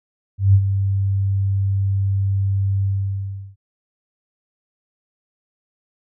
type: tone with ADSR envelope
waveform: sine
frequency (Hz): 98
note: G2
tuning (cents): 0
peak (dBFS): -7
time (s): 0.38-3.56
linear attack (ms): 160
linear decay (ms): 64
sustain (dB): -9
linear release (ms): 720
effects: none